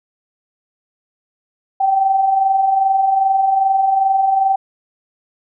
sine tone pair together, 754 / 776.5 Hz, F#5 / G5, +32 / -17 cents, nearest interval minor second, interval 51 cents, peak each -22 / -12 dBFS, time 1.8-4.56 s, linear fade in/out 10 ms, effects none

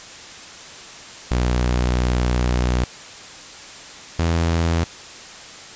sawtooth tone pair in turn, 61.3 / 83.43 Hz, B1 / E2, -12 / +21 cents, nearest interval perfect fourth, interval 533 cents, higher second, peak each -13 dBFS, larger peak neither, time 1.31-2.84 / 4.19-4.84 s, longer first, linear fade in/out 0 ms, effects white hiss -38 dBFS RMS until 5.75 s + resampled to 16000 Hz

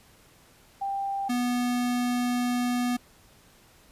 sine / square tone pair in turn, 790 / 245.1 Hz, G5 / B3, +13 / -13 cents, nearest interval octave + minor sixth, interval 2026 cents, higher first, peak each -27 / -25 dBFS, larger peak second, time 0.81-1.29 / 1.29-2.97 s, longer second, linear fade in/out 10 ms, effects pink hiss -57 dBFS RMS until 3.91 s + resampled to 32000 Hz

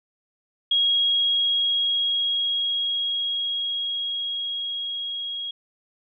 sine tone with level ramp, 3292 Hz, G#7, 16 cents flat, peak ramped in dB -17 to -28 dBFS, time 0.71-5.51 s, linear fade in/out 5 ms, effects none

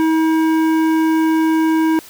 triangle tone with hard clipping, 320 Hz, D#4, 49 cents sharp, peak -14 dBFS, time 0-1.99 s, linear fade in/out 0 ms, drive 16 dB, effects white hiss -40 dBFS RMS until 2.09 s

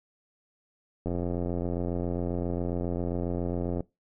click train, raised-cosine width 2 ms, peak -18 dBFS, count 241, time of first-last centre 1.06-3.806 s, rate 87.4 Hz, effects noise-tail reverb RT60 0.2 s tail -20 dB re dry

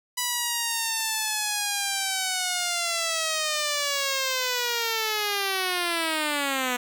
5% pulse linear sweep, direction down, 987.8 to 244.1 Hz, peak -13 dBFS, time 0.17-6.77 s, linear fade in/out 10 ms, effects none

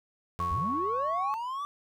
30% pulse tone with exponential decay, 87.31 Hz, F2, in tune, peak -31 dBFS, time 0.39-1.45 s, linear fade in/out 0 ms, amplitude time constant 230 ms
sine tone, 1108.7 Hz, C#6, in tune, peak -28 dBFS, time 0.4-1.34 s, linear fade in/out 0 ms
triangle linear sweep, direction up, 57.2 to 1178 Hz, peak -30 dBFS, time 0.51-1.65 s, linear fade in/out 0 ms
effects none

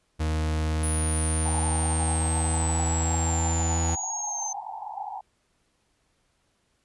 40% pulse tone with pitch glide, 78.1 to 82.51 Hz, D#2 to E2, +7 to +2 cents, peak -23 dBFS, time 0.19-3.96 s, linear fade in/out 20 ms, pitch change +95 cents, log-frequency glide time 0.65-3.65 s
sine linear sweep, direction down, 9770 to 6200 Hz, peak -29 dBFS, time 0.83-4.53 s, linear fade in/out 5 ms
pink band-pass noise, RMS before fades -36 dBFS, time 1.45-5.21 s, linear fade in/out 5 ms, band 770 to 890 Hz, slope 96 dB/octave
effects pink hiss -70 dBFS RMS until 6.84 s + resampled to 24000 Hz

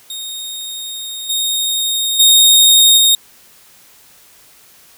sawtooth tone with level steps, 3711 Hz, A#7, 9 cents flat, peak -21 / -12 / -3 / -5 dBFS, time 0.1-3.15 s, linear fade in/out 2 ms, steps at 1.29 / 2.19 / 2.97 s, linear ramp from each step 10 ms, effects white hiss -46 dBFS RMS until 4.97 s

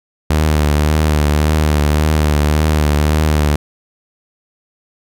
sawtooth tone with vibrato, 75.7 Hz, D#2, 47 cents flat, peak -7 dBFS, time 0.3-3.56 s, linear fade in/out 5 ms, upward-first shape triangle, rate 1.8 Hz, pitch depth 49 cents each way, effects none

